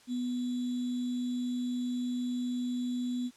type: tone with sample-and-hold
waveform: sine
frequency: 246.9 Hz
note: B3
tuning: in tune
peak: -30 dBFS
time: 0.07-3.31 s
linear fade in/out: 50 ms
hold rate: 3675 Hz
effects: white hiss -60 dBFS RMS until 3.36 s + low-pass 8000 Hz 12 dB/octave